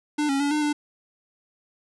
square tone with pitch steps, 298 / 274.9 / 286 / 301.4 / 295.9 Hz, D4 / C#4 / D4 / D4 / D4, +25 / -14 / -46 / +45 / +13 cents, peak -22 dBFS, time 0.18-0.73 s, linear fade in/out 10 ms, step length 110 ms, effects resampled to 24000 Hz

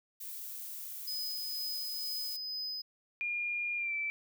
violet noise, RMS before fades -43 dBFS, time 0.2-2.37 s, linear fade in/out 10 ms
triangle tone with tremolo, 5020 Hz, D#8, 15 cents sharp, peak -34 dBFS, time 1.07-2.82 s, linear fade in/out 10 ms, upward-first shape sine, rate 2.1 Hz, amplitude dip 25%
sine tone with pitch glide, 2416 to 2326 Hz, D7 to D7, +48 to -17 cents, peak -32 dBFS, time 3.21-4.1 s, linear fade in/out 0 ms, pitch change -65 cents, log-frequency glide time 3.77-3.94 s
effects none

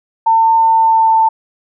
sine tone with pitch glide, 901 to 891.2 Hz, A5 to A5, +41 to +22 cents, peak -7 dBFS, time 0.26-1.29 s, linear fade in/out 10 ms, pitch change -19 cents, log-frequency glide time 0.71-1.18 s, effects none

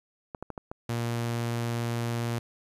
clicks, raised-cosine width 1 ms, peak -22 dBFS, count 5, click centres 0.348 / 0.426 / 0.503 / 0.578 / 0.715 s
sawtooth tone, 117.7 Hz, A#2, 17 cents sharp, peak -24 dBFS, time 0.89-2.39 s, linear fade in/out 5 ms
effects resampled to 32000 Hz + 10-bit

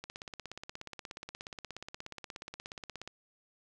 click train, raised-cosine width 0.2 ms, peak -25 dBFS, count 52, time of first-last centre 0.04-3.076 s, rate 16.8 Hz, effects none

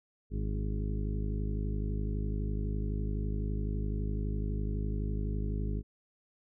harmonic tone with a mistuned harmonic, 51.91 Hz, G#1, in tune, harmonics 1 / 2 / 3 / 4 / 5 / 6 / 7 / 8, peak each -32 / -37 / -40 / -41 / -48 / -46 / -51 / -46 dBFS, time 0.3-5.83 s, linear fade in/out 50 ms, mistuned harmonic 5, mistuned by +35 cents, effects none

